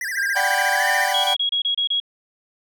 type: tone with vibrato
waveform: square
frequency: 1793 Hz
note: A6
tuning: 32 cents sharp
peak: -25 dBFS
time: 0.01-1.13 s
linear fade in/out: 2 ms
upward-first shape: sine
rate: 14 Hz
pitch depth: 220 cents each way
type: tone with pitch glide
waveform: sine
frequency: 1605 to 1812 Hz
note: G6 to A#6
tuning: +40 to -50 cents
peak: -20 dBFS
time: 0.17-1.06 s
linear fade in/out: 5 ms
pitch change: +210 cents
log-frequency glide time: 0.74-0.85 s
type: chord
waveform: 40% pulse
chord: G major seventh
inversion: second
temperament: equal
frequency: 587.3 / 740 / 784 / 987.8 Hz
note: D5 / F#5 / G5 / B5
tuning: 0 / 0 / 0 / 0 cents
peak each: -28 / -24 / -23 / -28 dBFS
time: 0.35-1.35 s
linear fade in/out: 20 ms
type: tone bursts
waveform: sine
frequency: 3312 Hz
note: G#7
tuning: 5 cents flat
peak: -18 dBFS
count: 7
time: 1.14-2.001 s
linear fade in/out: 5 ms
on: 99 ms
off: 28 ms
effects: none